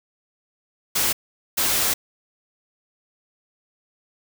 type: noise bursts at uneven times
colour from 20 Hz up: white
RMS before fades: -21 dBFS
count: 2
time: 0.95-1.13 / 1.57-1.94 s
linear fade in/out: 10 ms
effects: none